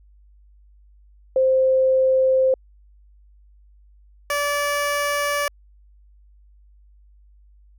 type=tone pair in turn; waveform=sine / 15% pulse; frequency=523.3 / 578.2 Hz; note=C5 / D5; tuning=0 / -27 cents; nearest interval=major second; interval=173 cents; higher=second; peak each=-14 dBFS; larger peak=neither; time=1.36-2.54 / 4.3-5.48 s; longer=neither; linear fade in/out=2 ms; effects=added 50 Hz sine -49 dBFS peak until 7.78 s